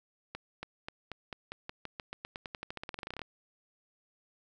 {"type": "accelerating click train", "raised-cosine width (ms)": 0.3, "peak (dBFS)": -23, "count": 28, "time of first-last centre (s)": [0.35, 3.217], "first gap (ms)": 280, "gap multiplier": 0.91, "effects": []}